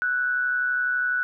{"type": "tone with amplitude modulation", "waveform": "sine", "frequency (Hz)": 1480, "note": "F#6", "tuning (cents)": 0, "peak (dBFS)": -19, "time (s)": [0.02, 1.23], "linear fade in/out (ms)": 0, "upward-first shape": "sine", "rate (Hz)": 132, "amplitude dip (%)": 50, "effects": []}